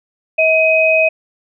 sine tone pair together, 640 / 2521 Hz, D#5 / D#7, +49 / +22 cents, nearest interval 2 octaves, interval 2373 cents, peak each -12 dBFS, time 0.38-1.09 s, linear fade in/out 10 ms, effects none

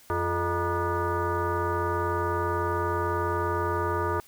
sine tone with frequency modulation, 430 Hz, A4, 40 cents flat, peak -24 dBFS, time 0.1-4.2 s, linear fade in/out 0 ms, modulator 260 Hz, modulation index 3.6, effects white hiss -55 dBFS RMS until 4.27 s

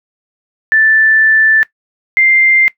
sine tone pair in turn, 1762 / 2095 Hz, A6 / C7, +2 / +2 cents, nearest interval minor third, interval 300 cents, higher second, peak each -6 dBFS, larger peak neither, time 0.72-1.63 / 2.17-2.68 s, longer first, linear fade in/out 0 ms, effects noise-tail reverb RT60 0.1 s tail -19 dB re dry

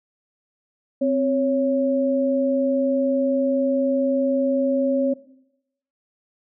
sine tone pair together, 261.6 / 554.4 Hz, C4 / C#5, 0 / 0 cents, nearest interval octave + minor second, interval 1300 cents, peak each -20 dBFS, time 1.01-5.14 s, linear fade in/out 10 ms, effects noise-tail reverb RT60 0.8 s tail -18 dB re dry

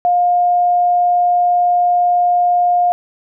sine tone, 709 Hz, F5, 26 cents sharp, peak -10 dBFS, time 0.05-2.92 s, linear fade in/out 0 ms, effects none

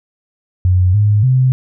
sine tone with pitch steps, 91.3 / 104.3 / 129.2 Hz, F#2 / G#2 / C3, -23 / +8 / -21 cents, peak -8 dBFS, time 0.65-1.52 s, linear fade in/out 0 ms, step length 290 ms, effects none

